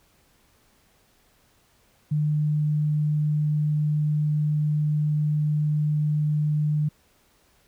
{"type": "tone", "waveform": "sine", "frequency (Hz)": 150.6, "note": "D3", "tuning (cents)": 44, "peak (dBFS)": -20, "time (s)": [2.11, 6.89], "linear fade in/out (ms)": 10, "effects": ["pink hiss -62 dBFS RMS until 7.67 s"]}